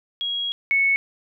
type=tone pair in turn; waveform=sine; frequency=3300 / 2208 Hz; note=G#7 / C#7; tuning=-12 / -7 cents; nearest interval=perfect fifth; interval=695 cents; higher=first; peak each=-23 / -16 dBFS; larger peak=second; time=0.21-0.52 / 0.71-0.96 s; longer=first; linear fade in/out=0 ms; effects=none